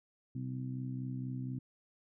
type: harmonic tone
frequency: 64.2 Hz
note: C2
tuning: 32 cents flat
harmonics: 2 / 3 / 4 / 5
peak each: -38 / -47 / -42 / -53 dBFS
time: 0.35-1.59 s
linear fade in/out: 5 ms
effects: none